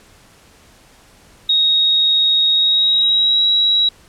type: tone with pitch glide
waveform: sine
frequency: 3759 to 3874 Hz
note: A#7 to B7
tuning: +14 to -34 cents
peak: -11 dBFS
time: 1.49-3.89 s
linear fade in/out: 5 ms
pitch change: +52 cents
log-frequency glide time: 2.51-3.46 s
effects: pink hiss -48 dBFS RMS until 4.08 s + low-pass 11000 Hz 12 dB/octave